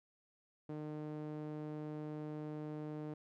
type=tone with band-pass filter; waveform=sawtooth; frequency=151.9 Hz; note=D#3; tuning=41 cents flat; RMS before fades=-44 dBFS; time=0.69-3.14 s; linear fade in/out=5 ms; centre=350 Hz; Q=1.1; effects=none